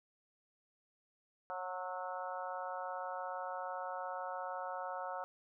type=harmonic tone with a mistuned harmonic; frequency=182.6 Hz; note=F#3; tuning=23 cents flat; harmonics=3 / 4 / 5 / 6 / 7 / 8; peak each=-45 / -44 / -45 / -49 / -46 / -52 dBFS; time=1.5-5.24 s; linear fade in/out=0 ms; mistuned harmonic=7; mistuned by=+35 cents; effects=none